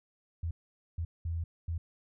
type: tone bursts at uneven times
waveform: sine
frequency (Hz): 83.4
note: E2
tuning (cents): +21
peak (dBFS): -31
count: 4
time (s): 0.43-0.51 / 0.98-1.05 / 1.25-1.44 / 1.68-1.78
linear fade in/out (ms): 5
effects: none